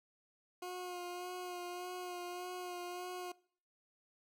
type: tone with vibrato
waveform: 20% pulse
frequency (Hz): 358.3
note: F4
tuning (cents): +44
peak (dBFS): -37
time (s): 0.62-3.32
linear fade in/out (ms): 5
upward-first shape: sine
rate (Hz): 1.7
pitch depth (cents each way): 22
effects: noise-tail reverb RT60 0.5 s tail -22 dB re dry